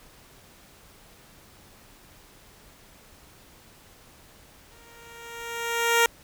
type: tone with exponential growth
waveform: 10% pulse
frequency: 466.2 Hz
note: A#4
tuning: in tune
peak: -8 dBFS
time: 4.72-6.06 s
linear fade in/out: 2 ms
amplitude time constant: 290 ms
effects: pink hiss -53 dBFS RMS until 6.23 s